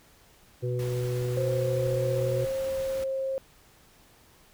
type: harmonic tone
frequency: 123.47 Hz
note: B2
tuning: in tune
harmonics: 1 / 3 / 4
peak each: -28 / -33 / -34 dBFS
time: 0.62-2.46 s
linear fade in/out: 20 ms
type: noise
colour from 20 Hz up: pink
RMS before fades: -43 dBFS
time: 0.79-3.04 s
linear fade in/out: 2 ms
type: tone with pitch glide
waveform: sine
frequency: 527 to 534 Hz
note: C5 to C5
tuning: +12 to +35 cents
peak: -27 dBFS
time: 1.37-3.38 s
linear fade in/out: 0 ms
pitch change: +23 cents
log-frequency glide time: 1.71-2.43 s
effects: pink hiss -58 dBFS RMS until 4.53 s